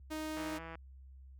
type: tone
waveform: sawtooth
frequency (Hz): 311.1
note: D#4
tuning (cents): 0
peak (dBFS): -34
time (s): 0.1-0.59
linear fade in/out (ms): 20
type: click train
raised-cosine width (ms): 0.5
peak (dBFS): -32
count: 64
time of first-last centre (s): 0.37-0.754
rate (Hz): 164
effects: added 66 Hz sine -49 dBFS peak until 1.39 s + high-pass 60 Hz 12 dB/octave